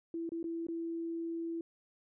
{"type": "tone with dropouts", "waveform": "sine", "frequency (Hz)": 332.7, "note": "E4", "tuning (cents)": 16, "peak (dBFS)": -35, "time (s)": [0.14, 1.61], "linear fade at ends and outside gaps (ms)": 2, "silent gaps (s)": [[0.292, 0.319], [0.429, 0.441], [0.668, 0.685]], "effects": []}